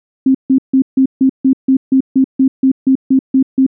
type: tone bursts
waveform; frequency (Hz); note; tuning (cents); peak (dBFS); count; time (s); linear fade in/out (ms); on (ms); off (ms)
sine; 264.9; C4; +22; -6; 15; 0.26-3.665; 5; 87; 150
effects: none